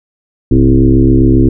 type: tone with frequency modulation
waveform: sine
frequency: 187.5 Hz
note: F#3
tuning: 23 cents sharp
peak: -4 dBFS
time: 0.51-1.49 s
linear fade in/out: 5 ms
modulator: 67.6 Hz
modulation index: 2.6
effects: none